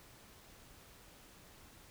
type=silence; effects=pink hiss -59 dBFS RMS until 1.9 s